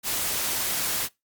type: noise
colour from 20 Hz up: white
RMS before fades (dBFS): -27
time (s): 0.03-1.09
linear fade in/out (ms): 50
effects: noise-tail reverb RT60 0.2 s tail -23 dB re dry + Opus 48 kbps